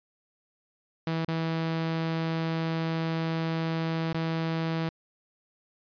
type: tone with dropouts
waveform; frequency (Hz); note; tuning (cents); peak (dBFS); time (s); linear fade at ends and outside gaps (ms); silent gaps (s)
sawtooth; 163; E3; -19; -23; 1.07-4.89; 2; 1.248-1.282 / 4.129-4.145
effects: resampled to 11025 Hz